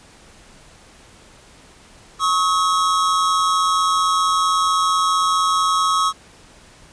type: tone pair together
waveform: square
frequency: 1102.4 / 1278 Hz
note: C#6 / D#6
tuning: -10 / +46 cents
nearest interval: minor third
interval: 256 cents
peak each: -19 dBFS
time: 2.19-6.13 s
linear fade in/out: 50 ms
effects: pink hiss -47 dBFS RMS until 6.92 s + resampled to 22050 Hz